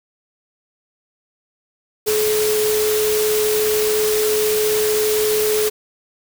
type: tone in noise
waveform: sine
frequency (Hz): 427.6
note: A4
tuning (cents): -49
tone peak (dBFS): -16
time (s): 2.06-5.7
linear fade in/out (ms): 20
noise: white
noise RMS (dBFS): -23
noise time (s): 2.06-5.7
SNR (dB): +4
effects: none